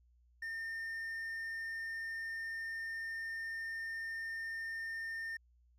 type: tone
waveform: triangle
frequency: 1814 Hz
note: A#6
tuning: 48 cents flat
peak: -37 dBFS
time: 0.42-5.37 s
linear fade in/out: 5 ms
effects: added 60 Hz sine -65 dBFS peak until 5.78 s